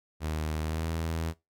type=tone with pitch glide; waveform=sawtooth; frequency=77.78 to 81.55 Hz; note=D#2 to E2; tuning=0 to -18 cents; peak=-26 dBFS; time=0.2-1.34 s; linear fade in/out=50 ms; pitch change=+82 cents; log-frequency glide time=0.62-0.88 s; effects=noise-tail reverb RT60 0.2 s tail -19 dB re dry